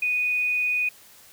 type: tone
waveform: sine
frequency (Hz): 2479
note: D#7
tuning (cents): -7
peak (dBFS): -21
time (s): 0.02-0.89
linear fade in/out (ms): 5
effects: white hiss -51 dBFS RMS until 1.32 s